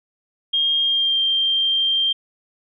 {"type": "tone with pitch glide", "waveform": "sine", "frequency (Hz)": [3227, 3173], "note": ["G7", "G7"], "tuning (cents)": [50, 20], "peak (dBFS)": -16, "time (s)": [0.53, 2.13], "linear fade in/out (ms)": 10, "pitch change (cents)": -30, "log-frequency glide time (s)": [0.82, 1.21], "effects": []}